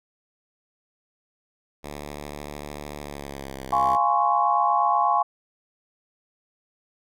5% pulse tone with pitch glide, 73.42 to 66.17 Hz, D2 to C2, 0 to +20 cents, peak -23 dBFS, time 1.83-3.97 s, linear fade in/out 20 ms, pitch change -180 cents, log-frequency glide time 2.99-3.67 s
sine chord, Db major seventh, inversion first, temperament equal with one note detuned, 698.5 / 830.6 / 1040.5 / 1108.7 Hz, F5 / Ab5 / C6 / Db6, 0 / 0 / -10 / 0 cents, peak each -25 / -22 / -25 / -23 dBFS, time 3.72-5.23 s, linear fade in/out 10 ms
effects none

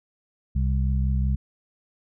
harmonic tone, 65.41 Hz, C2, in tune, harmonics 1 / 2 / 3, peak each -21 / -27 / -31 dBFS, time 0.55-1.36 s, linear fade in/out 10 ms, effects none

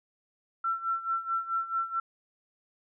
sine tone with tremolo, 1347 Hz, E6, 37 cents sharp, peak -25 dBFS, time 0.64-2 s, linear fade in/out 5 ms, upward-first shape sine, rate 4.6 Hz, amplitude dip 80%, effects none

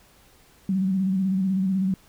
sine tone with vibrato, 190 Hz, F#3, 46 cents sharp, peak -20 dBFS, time 0.69-1.94 s, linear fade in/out 2 ms, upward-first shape square, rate 16 Hz, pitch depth 43 cents each way, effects pink hiss -56 dBFS RMS until 2.08 s

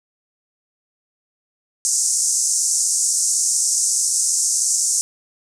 white band-pass noise, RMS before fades -19 dBFS, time 1.85-5.01 s, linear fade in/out 0 ms, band 5700 to 9000 Hz, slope 48 dB/octave, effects none

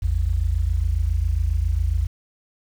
sine tone pair together, 54.86 / 82.2 Hz, A1 / E2, -4 / -4 cents, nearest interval perfect fifth, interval 700 cents, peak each -21 dBFS, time 0.02-2.07 s, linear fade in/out 10 ms, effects 8-bit

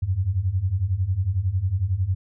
sine beating tone pair, 87.31 / 98.31 Hz, F2 / G2, 0 / +5 cents, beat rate 11 Hz, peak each -25 / -22 dBFS, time 0.02-2.15 s, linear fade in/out 10 ms, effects none

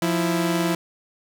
sawtooth tone pair together, 174.6 / 329.6 Hz, F3 / E4, 0 / 0 cents, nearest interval major seventh, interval 1100 cents, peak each -19 dBFS, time 0.02-0.75 s, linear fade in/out 2 ms, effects none

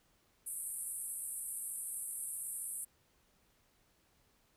pink band-pass noise, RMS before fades -42 dBFS, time 0.46-2.85 s, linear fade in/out 10 ms, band 8400 to 12000 Hz, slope 96 dB/octave, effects pink hiss -72 dBFS RMS until 4.56 s

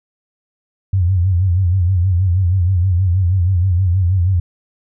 sine tone with vibrato, 91.2 Hz, F#2, 24 cents flat, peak -11 dBFS, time 0.93-4.4 s, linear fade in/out 5 ms, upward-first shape sine, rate 6.3 Hz, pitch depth 110 cents each way, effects none

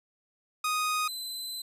sawtooth tone pair in turn, 1244.5 / 4039 Hz, D#6 / B7, 0 / +38 cents, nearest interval octave + minor sixth, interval 2038 cents, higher second, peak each -23 / -32 dBFS, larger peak first, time 0.64-1.08 / 1.08-1.62 s, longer second, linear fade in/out 5 ms, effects resampled to 32000 Hz

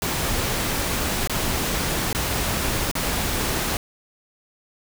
pink noise with dropouts, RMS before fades -24 dBFS, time 0.02-3.77 s, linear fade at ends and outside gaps 1 ms, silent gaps 1.274-1.296 / 2.129-2.148 / 2.914-2.953 s, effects none

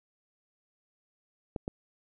clicks, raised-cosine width 2 ms, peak -20 dBFS, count 2, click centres 1.562 / 1.679 s, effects none

